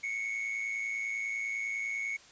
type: tone with amplitude modulation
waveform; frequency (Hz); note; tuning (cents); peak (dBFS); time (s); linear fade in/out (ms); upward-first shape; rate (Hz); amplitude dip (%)
triangle; 2208; C#7; -7; -28; 0.03-2.17; 10; sine; 110; 55
effects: white hiss -56 dBFS RMS until 2.31 s + resampled to 16000 Hz